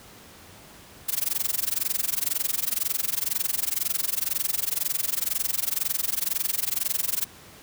blue noise with amplitude modulation, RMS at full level -23 dBFS, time 1.08-7.25 s, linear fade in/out 10 ms, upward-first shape sine, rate 22 Hz, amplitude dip 100%, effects pink hiss -48 dBFS RMS until 7.62 s + high-pass 60 Hz 12 dB/octave

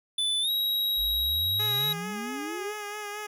square tone with pitch glide, 3495 to 3833 Hz, A7 to A#7, -12 to +47 cents, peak -25 dBFS, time 0.18-1.93 s, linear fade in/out 5 ms, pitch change +159 cents, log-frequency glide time 0.41-0.5 s
sine exponential sweep, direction up, 46.27 to 440 Hz, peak -34 dBFS, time 0.96-2.74 s, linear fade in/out 50 ms
10% pulse tone with vibrato, 416.1 Hz, G#4, 3 cents sharp, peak -26 dBFS, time 1.59-3.27 s, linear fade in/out 10 ms, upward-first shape sine, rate 4.5 Hz, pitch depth 31 cents each way
effects none

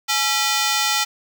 10% pulse ring-modulated tone, 1100 Hz, C#6, 14 cents flat, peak -6 dBFS, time 0.08-1.05 s, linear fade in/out 20 ms, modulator 254 Hz, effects none

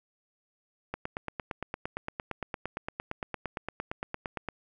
click train, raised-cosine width 0.5 ms, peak -18 dBFS, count 32, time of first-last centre 0.94-4.487 s, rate 8.74 Hz, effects none

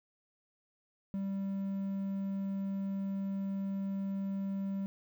triangle tone, 195.6 Hz, G3, 4 cents flat, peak -31 dBFS, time 1.14-4.86 s, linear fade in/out 0 ms, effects 11-bit

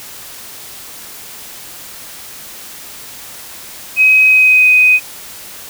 sine tone with pitch glide, 2533 to 2504 Hz, D#7 to D#7, +30 to +10 cents, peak -5 dBFS, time 3.96-5 s, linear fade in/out 50 ms, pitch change -20 cents, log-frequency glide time 4.23-4.68 s, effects white hiss -32 dBFS RMS until 5.69 s

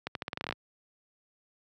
accelerating click train, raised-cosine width 0.3 ms, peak -17 dBFS, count 12, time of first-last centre 0.07-0.525 s, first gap 82 ms, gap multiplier 0.85, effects high-pass 100 Hz 12 dB/octave

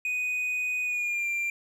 triangle tone with pitch glide, 2489 to 2375 Hz, D#7 to D7, 0 to +19 cents, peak -25 dBFS, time 0.05-1.5 s, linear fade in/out 2 ms, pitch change -81 cents, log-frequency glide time 0.83-1.27 s, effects none

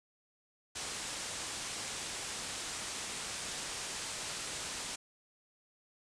white low-pass noise, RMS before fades -41 dBFS, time 0.75-4.96 s, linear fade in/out 10 ms, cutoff 9200 Hz, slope 48 dB/octave, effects none

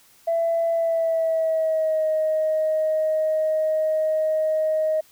sine tone with pitch glide, 667 to 625.9 Hz, E5 to D#5, +20 to +10 cents, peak -18 dBFS, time 0.27-5.01 s, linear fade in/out 10 ms, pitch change -110 cents, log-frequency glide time 0.72-2.07 s, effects tanh soft clip ceiling -14 dBFS + white hiss -55 dBFS RMS until 5.11 s

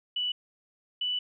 sine tone pair in turn, 2960 / 2971 Hz, F#7 / F#7, 0 / +6 cents, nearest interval unison, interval 6 cents, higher second, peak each -27 dBFS, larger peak neither, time 0.16-0.32 / 1.01-1.19 s, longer second, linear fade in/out 5 ms, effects none

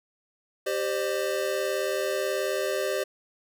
square chord, G suspended fourth, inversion none, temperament equal with one note detuned, 392 / 523.3 / 601.8 Hz, G4 / C5 / D5, 0 / 0 / +42 cents, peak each -31 dBFS, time 0.66-3.04 s, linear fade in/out 10 ms, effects none

